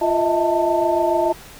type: tone cluster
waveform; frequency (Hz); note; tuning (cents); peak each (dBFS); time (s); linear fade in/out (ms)
sine; 346.7 / 627 / 654 / 891; F4 / D#5 / E5 / A5; -13 / +13 / -14 / +22; -21; 0.01-1.33; 10
effects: pink hiss -41 dBFS RMS until 1.59 s